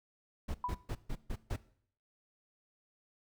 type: noise bursts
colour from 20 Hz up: brown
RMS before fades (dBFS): -36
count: 6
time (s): 0.48-1.564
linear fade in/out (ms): 10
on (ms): 64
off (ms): 140
type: tone with exponential decay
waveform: sine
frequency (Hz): 987.8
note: B5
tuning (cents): 0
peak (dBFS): -30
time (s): 0.64-0.83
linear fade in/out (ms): 2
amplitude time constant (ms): 40
effects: noise-tail reverb RT60 0.6 s tail -18 dB re dry